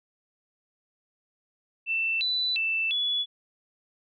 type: tone with pitch steps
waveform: sine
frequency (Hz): 2671 / 3983 / 2656 / 3411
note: E7 / B7 / E7 / G#7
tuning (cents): +22 / +14 / +12 / +46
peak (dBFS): -24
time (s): 1.86-3.26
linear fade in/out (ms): 50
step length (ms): 350
effects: none